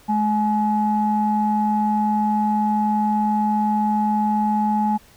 sine tone pair together, 212.5 / 847.5 Hz, G#3 / G#5, +40 / +35 cents, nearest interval 2 octaves, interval 2395 cents, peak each -19 dBFS, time 0.08-4.98 s, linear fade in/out 20 ms, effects tanh soft clip ceiling -9 dBFS + pink hiss -51 dBFS RMS until 5.16 s

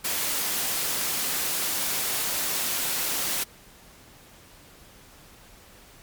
white high-pass noise, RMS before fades -27 dBFS, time 0.04-3.44 s, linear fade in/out 10 ms, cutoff 130 Hz, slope 12 dB/octave, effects pink hiss -51 dBFS RMS until 6.02 s + MP3 96 kbps

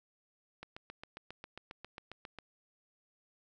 click train, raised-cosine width 0.3 ms, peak -29 dBFS, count 14, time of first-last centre 0.63-2.387 s, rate 7.4 Hz, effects none

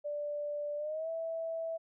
sine tone with pitch glide, 587.3 to 655.4 Hz, D5 to E5, 0 to -10 cents, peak -34 dBFS, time 0.04-1.78 s, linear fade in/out 20 ms, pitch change +190 cents, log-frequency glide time 0.77-1.09 s, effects none

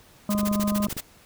harmonic tone, 206 Hz, G#3, 14 cents flat, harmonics 1 / 3 / 5 / 6, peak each -22 / -32 / -36 / -38 dBFS, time 0.29-0.87 s, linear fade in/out 2 ms
white noise bursts, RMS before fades -32 dBFS, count 10, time 0.3-1.009 s, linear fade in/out 10 ms, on 43 ms, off 31 ms
click train, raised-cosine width 3 ms, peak -23 dBFS, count 16, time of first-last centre 0.35-0.967 s, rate 24.3 Hz
effects pink hiss -54 dBFS RMS until 1.25 s

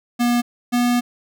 square tone pair in turn, 240.6 / 243.1 Hz, B3 / B3, -45 / -27 cents, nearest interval unison, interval 18 cents, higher second, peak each -16 dBFS, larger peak neither, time 0.19-0.42 / 0.72-1.01 s, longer second, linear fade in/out 20 ms, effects none

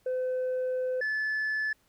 sine tone pair in turn, 510 / 1733.4 Hz, C5 / A6, -44 / -26 cents, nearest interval octave + major sixth, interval 2118 cents, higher second, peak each -25 dBFS, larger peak neither, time 0.06-1.01 / 1.01-1.73 s, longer first, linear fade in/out 5 ms, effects tanh soft clip ceiling -26 dBFS + pink hiss -68 dBFS RMS until 1.88 s

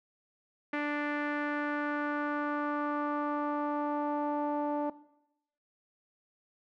sawtooth tone with low-pass filter sweep, 293.7 Hz, D4, in tune, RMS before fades -32 dBFS, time 0.73-4.9 s, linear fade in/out 5 ms, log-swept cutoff 2000 to 800 Hz, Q 3, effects noise-tail reverb RT60 0.8 s tail -18 dB re dry

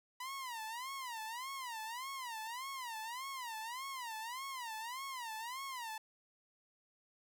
sawtooth tone with vibrato, 978 Hz, B5, 17 cents flat, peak -38 dBFS, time 0.2-5.98 s, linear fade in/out 5 ms, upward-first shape sine, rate 1.7 Hz, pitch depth 200 cents each way, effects none

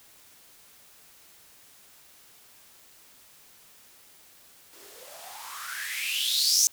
violet noise with band-pass filter sweep, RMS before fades -29 dBFS, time 4.73-6.67 s, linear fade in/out 0 ms, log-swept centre 320 to 6300 Hz, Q 7.2, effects white hiss -55 dBFS RMS until 6.72 s

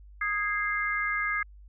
sine chord, Ab major, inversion second, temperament equal with one note detuned, 1244.5 / 1646.9 / 2093 Hz, Eb6 / Ab6 / C7, 0 / -15 / 0 cents, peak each -32 / -30 / -30 dBFS, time 0.21-1.43 s, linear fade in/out 5 ms, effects added 50 Hz sine -47 dBFS peak until 1.68 s

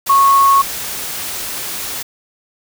sine tone in noise, 1101 Hz, C#6, 12 cents flat, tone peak -7 dBFS, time 0.09-0.62 s, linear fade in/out 10 ms, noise white, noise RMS -24 dBFS, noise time 0.06-2.03 s, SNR +14 dB, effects none

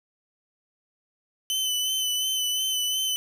sawtooth tone with vibrato, 3027 Hz, F#7, 39 cents sharp, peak -21 dBFS, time 1.5-3.16 s, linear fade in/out 0 ms, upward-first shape sine, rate 2.8 Hz, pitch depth 28 cents each way, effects none

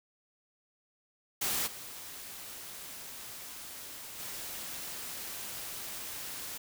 white noise with level steps, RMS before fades -32 / -45 / -41 dBFS, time 1.41-6.58 s, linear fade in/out 10 ms, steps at 1.66 / 4.18 s, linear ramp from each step 20 ms, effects none

